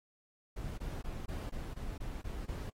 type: noise bursts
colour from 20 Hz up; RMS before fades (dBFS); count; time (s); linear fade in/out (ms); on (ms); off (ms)
brown; -40; 9; 0.56-2.7; 10; 220; 20
effects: AAC 48 kbps